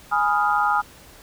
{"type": "chord", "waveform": "sine", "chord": "F half-diminished seventh", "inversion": "first", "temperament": "equal", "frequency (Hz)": [830.6, 987.8, 1244.5, 1396.9], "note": ["Ab5", "Cb6", "Eb6", "F6"], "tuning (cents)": [0, 0, 0, 0], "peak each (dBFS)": [-21, -27, -22, -24], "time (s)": [0.11, 0.82], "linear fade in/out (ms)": 20, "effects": ["pink hiss -47 dBFS RMS until 1.22 s"]}